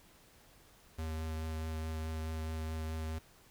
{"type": "tone with vibrato", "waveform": "square", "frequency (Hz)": 79.5, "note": "D#2", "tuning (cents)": 38, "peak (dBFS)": -37, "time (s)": [0.98, 3.19], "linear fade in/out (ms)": 10, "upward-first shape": "triangle", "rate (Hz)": 4.7, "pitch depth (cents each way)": 13, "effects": ["pink hiss -62 dBFS RMS until 3.5 s"]}